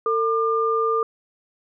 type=tone pair together; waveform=sine; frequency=450.2 / 1200 Hz; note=A4 / D6; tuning=+40 / +37 cents; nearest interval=octave + perfect fourth; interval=1697 cents; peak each=-21 dBFS; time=0.06-1.03 s; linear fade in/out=2 ms; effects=none